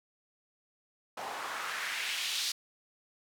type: noise with band-pass filter sweep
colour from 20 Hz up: white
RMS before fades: -36 dBFS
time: 1.17-2.52 s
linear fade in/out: 5 ms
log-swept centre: 710 to 4300 Hz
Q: 1.7
effects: none